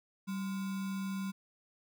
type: tone with sample-and-hold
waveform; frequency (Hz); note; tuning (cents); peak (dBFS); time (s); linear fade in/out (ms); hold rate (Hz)
sine; 193; G3; -27; -34; 0.27-1.32; 20; 1225
effects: none